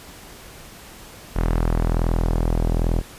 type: tone with low-pass filter sweep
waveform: sawtooth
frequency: 41.2 Hz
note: E1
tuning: in tune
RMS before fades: -20 dBFS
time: 1.35-3.02 s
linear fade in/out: 20 ms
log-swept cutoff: 1600 to 620 Hz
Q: 0.93
effects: pink hiss -42 dBFS RMS until 3.18 s + resampled to 32000 Hz

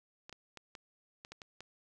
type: clicks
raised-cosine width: 0.2 ms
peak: -30 dBFS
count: 8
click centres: 0.295 / 0.327 / 0.573 / 0.752 / 1.249 / 1.32 / 1.418 / 1.606 s
effects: none

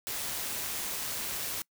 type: noise with amplitude modulation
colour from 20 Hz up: white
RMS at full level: -34 dBFS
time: 0.07-1.62 s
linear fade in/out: 0 ms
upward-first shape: sine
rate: 151 Hz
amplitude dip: 25%
effects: noise-tail reverb RT60 0.1 s tail -25 dB re dry

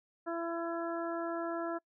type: harmonic tone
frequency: 335.9 Hz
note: E4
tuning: 33 cents sharp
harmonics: 1 / 2 / 3 / 4 / 5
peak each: -37 / -38 / -45 / -42 / -47 dBFS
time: 0.26-1.79 s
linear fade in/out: 20 ms
effects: noise-tail reverb RT60 0.1 s tail -26 dB re dry

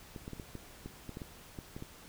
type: clicks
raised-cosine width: 3 ms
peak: -29 dBFS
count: 12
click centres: 0.162 / 0.279 / 0.333 / 0.398 / 0.553 / 0.86 / 1.093 / 1.171 / 1.218 / 1.588 / 1.765 / 1.824 s
effects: pink hiss -54 dBFS RMS until 2.08 s

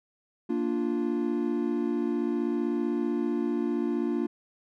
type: chord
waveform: triangle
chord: Bb major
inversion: none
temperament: equal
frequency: 233.1 / 293.7 / 349.2 Hz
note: Bb3 / D4 / F4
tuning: 0 / 0 / 0 cents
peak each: -28 dBFS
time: 0.49-4.27 s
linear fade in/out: 10 ms
effects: none

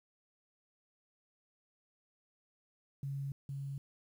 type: tone with echo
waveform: sine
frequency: 138.59 Hz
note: C#3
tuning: in tune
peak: -36 dBFS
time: 3.03-3.32 s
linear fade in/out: 2 ms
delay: 460 ms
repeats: 1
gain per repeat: -2 dB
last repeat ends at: 3.78 s
effects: 11-bit

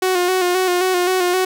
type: tone with vibrato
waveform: sawtooth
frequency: 364.4 Hz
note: F#4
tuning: 26 cents flat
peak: -11 dBFS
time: 0.02-1.45 s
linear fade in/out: 5 ms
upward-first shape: square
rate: 3.8 Hz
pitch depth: 38 cents each way
effects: none

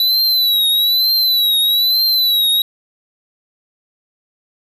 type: tone with vibrato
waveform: square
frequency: 3951 Hz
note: B7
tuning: in tune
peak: -12 dBFS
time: 0-2.62 s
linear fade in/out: 2 ms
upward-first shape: triangle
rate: 1.1 Hz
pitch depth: 98 cents each way
effects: none

